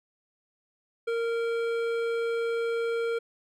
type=tone with hard clipping; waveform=sine; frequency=462.8 Hz; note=A#4; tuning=13 cents flat; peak=-28 dBFS; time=1.07-3.19 s; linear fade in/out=10 ms; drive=12 dB; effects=none